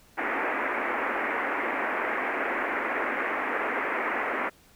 white band-pass noise, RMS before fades -29 dBFS, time 0.17-4.5 s, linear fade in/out 20 ms, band 240 to 2200 Hz, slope 48 dB/octave, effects pink hiss -58 dBFS RMS until 4.75 s

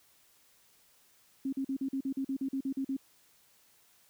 sine tone bursts, 269.4 Hz, C#4, 49 cents flat, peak -30 dBFS, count 13, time 1.45-2.967 s, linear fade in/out 5 ms, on 77 ms, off 43 ms, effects white hiss -65 dBFS RMS until 4.09 s

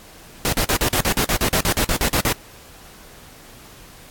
pink noise bursts, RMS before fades -19 dBFS, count 16, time 0.45-2.325 s, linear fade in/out 0 ms, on 75 ms, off 45 ms, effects pink hiss -44 dBFS RMS until 4.1 s + AAC 64 kbps

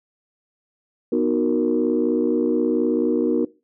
sine chord, B major seventh, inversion none, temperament equal, 246.9 / 311.1 / 370 / 466.2 Hz, B3 / D#4 / F#4 / A#4, 0 / 0 / 0 / 0 cents, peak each -22 dBFS, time 1.12-3.45 s, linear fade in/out 5 ms, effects noise-tail reverb RT60 0.3 s tail -21 dB re dry + tanh soft clip ceiling -9 dBFS

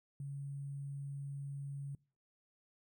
sine tone with sample-and-hold, 140 Hz, C#3, 18 cents sharp, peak -40 dBFS, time 0.2-1.95 s, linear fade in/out 2 ms, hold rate 8820 Hz, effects noise-tail reverb RT60 0.4 s tail -24 dB re dry

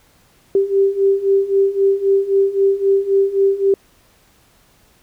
sine beating tone pair, 390.2 / 394 Hz, G4 / G4, -8 / +9 cents, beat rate 3.8 Hz, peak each -17 / -14 dBFS, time 0.55-3.74 s, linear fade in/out 2 ms, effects pink hiss -54 dBFS RMS until 5.02 s

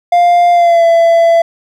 triangle tone with pitch glide, 700 to 670.7 Hz, F5 to E5, +4 to +30 cents, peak -3 dBFS, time 0.12-1.42 s, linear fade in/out 5 ms, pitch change -74 cents, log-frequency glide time 0.52-0.84 s, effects none

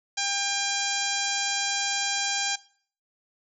harmonic tone with a mistuned harmonic, 799 Hz, G5, 33 cents sharp, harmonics 1 / 2 / 3 / 4 / 5 / 6 / 7 / 8 / 9, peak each -34 / -34 / -34 / -34 / -34 / -34 / -34 / -34 / -34 dBFS, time 0.17-2.56 s, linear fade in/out 10 ms, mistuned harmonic 4, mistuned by +15 cents, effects noise-tail reverb RT60 0.5 s tail -19 dB re dry

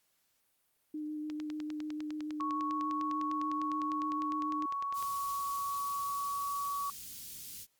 sine tone with vibrato, 303.6 Hz, D#4, 42 cents flat, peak -36 dBFS, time 0.94-4.66 s, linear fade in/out 5 ms, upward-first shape square, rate 6.8 Hz, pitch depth 10 cents each way
click train, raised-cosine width 0.2 ms, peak -29 dBFS, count 38, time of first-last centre 1.3-5.026 s, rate 9.93 Hz
sine tone with pitch glide, 1108.7 to 1131.3 Hz, C#6 to C#6, 0 to +35 cents, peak -33 dBFS, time 2.4-6.9 s, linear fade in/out 2 ms, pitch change +35 cents, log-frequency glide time 3.96-6.56 s
white band-stop noise, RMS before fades -46 dBFS, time 4.93-7.67 s, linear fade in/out 50 ms, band 220 to 3800 Hz, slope 12 dB/octave
effects white hiss -75 dBFS RMS until 7.79 s + Opus 48 kbps

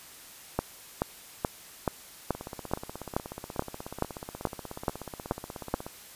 two click trains, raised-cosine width 1 ms, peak -11 / -23 dBFS, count 13 / 59, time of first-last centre 0.59-5.74 / 2.35-5.865 s, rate 2.33 / 16.5 Hz, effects white hiss -49 dBFS RMS until 6.15 s + resampled to 32000 Hz

